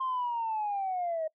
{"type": "linear sweep", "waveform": "sine", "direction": "down", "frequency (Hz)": [1059, 622.3], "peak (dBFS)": -28, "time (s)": [0, 1.28], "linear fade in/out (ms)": 10, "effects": ["noise-tail reverb RT60 0.1 s tail -22 dB re dry", "tanh soft clip ceiling -25 dBFS"]}